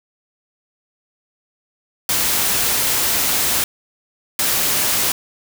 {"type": "noise bursts at uneven times", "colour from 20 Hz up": "white", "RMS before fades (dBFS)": -18, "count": 2, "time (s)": [[2.09, 3.64], [4.39, 5.12]], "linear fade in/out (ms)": 2, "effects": []}